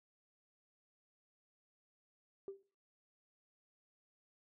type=tone with exponential decay; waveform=sine; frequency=392 Hz; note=G4; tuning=in tune; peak=-38 dBFS; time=2.48-2.63 s; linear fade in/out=1 ms; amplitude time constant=32 ms; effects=noise-tail reverb RT60 0.4 s tail -19 dB re dry + tanh soft clip ceiling -37 dBFS